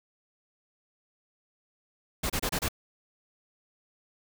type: noise bursts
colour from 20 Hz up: pink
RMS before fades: -29 dBFS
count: 5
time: 2.23-2.687 s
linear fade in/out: 10 ms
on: 69 ms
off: 28 ms
effects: none